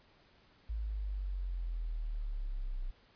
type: exponential sweep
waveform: sine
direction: down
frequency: 55 to 30.87 Hz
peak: -34 dBFS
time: 0.69-2.91 s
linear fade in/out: 10 ms
effects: pink hiss -65 dBFS RMS until 3.15 s + resampled to 11025 Hz